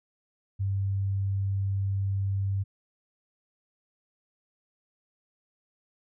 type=tone; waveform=sine; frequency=98 Hz; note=G2; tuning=in tune; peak=-25 dBFS; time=0.59-2.64 s; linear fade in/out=20 ms; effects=none